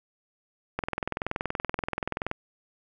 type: click train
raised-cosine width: 0.5 ms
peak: -13 dBFS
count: 33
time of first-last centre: 0.79-2.314 s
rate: 21 Hz
effects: none